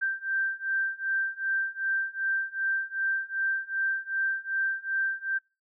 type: beating tone pair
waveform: sine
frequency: 1568 / 1570.6 Hz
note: G6 / G6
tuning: 0 / +3 cents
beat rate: 2.6 Hz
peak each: -30 / -29 dBFS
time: 0.01-5.39 s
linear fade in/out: 20 ms
effects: noise-tail reverb RT60 0.3 s tail -26 dB re dry